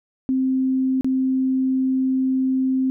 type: tone with dropouts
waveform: sine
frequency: 261.7 Hz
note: C4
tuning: in tune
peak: -17 dBFS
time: 0.29-2.9 s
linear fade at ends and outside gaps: 0 ms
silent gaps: 1.01-1.045 s
effects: none